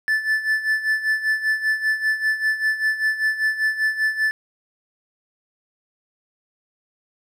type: tone with tremolo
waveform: triangle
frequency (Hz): 1750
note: A6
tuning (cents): -10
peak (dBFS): -14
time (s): 0.08-4.31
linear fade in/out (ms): 0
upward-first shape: sine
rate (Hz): 5.1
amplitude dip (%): 75
effects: none